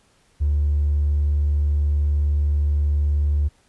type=tone with hard clipping; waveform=sine; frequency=73.42 Hz; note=D2; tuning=in tune; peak=-17 dBFS; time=0.4-3.49 s; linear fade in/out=20 ms; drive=1 dB; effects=pink hiss -60 dBFS RMS until 3.68 s + resampled to 24000 Hz